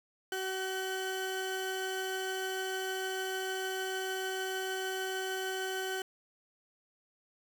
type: tone pair together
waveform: 30% pulse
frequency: 378 / 1518.6 Hz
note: F#4 / F#6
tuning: +37 / +45 cents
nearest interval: 2 octaves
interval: 2408 cents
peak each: -33 / -35 dBFS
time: 0.32-6.02 s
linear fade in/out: 2 ms
effects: none